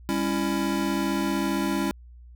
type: chord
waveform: square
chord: C# diminished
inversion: second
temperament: just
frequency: 199.57 / 277.2 / 332.6 Hz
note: G3 / C#4 / E4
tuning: +31 / 0 / +16 cents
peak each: -29 / -29 / -29 dBFS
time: 0.09-1.91 s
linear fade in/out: 0 ms
effects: added 60 Hz sine -44 dBFS peak until 2.35 s